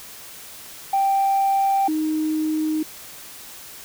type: tone pair in turn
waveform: sine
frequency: 784 / 311.1 Hz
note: G5 / D#4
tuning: 0 / 0 cents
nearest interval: octave + major third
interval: 1600 cents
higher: first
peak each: -15 / -19 dBFS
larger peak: first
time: 0.93-1.88 / 1.88-2.83 s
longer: neither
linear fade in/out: 5 ms
effects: tanh soft clip ceiling -13 dBFS + white hiss -40 dBFS RMS until 3.84 s